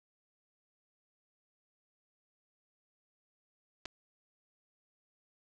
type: clicks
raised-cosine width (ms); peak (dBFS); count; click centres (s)
0.2; -24; 2; 3.855 / 3.858
effects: none